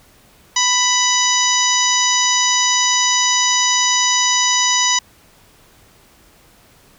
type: harmonic tone with a mistuned harmonic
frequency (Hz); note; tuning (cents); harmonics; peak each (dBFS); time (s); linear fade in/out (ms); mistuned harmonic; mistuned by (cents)
991; B5; +6; 1 / 2 / 3 / 4 / 5 / 6 / 7; -20 / -22 / -21 / -23 / -22 / -18 / -22; 0.56-4.99; 5; 4; -56
effects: pink hiss -50 dBFS RMS until 6.98 s